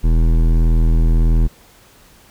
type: tone with hard clipping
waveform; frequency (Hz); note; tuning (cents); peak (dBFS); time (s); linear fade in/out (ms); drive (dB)
sine; 40.79; E1; -17; -12; 0.03-1.48; 20; 14
effects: pink hiss -48 dBFS RMS until 2.3 s